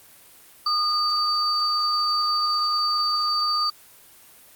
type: tone pair together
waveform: sine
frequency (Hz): 1222 / 4607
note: D#6 / D8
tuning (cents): -32 / -34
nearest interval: octave + major seventh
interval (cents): 2298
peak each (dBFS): -22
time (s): 0.66-3.7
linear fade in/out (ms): 5
effects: white hiss -50 dBFS RMS until 4.55 s + Opus 32 kbps